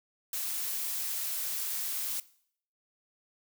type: noise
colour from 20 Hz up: blue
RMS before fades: -34 dBFS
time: 0.33-2.2 s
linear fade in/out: 2 ms
effects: noise-tail reverb RT60 0.6 s tail -19 dB re dry